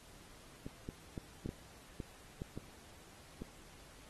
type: clicks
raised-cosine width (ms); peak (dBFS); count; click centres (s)
3; -28; 9; 0.665 / 0.889 / 1.178 / 1.46 / 1.491 / 2.002 / 2.419 / 2.576 / 3.42
effects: pink hiss -59 dBFS RMS until 4.09 s + AAC 32 kbps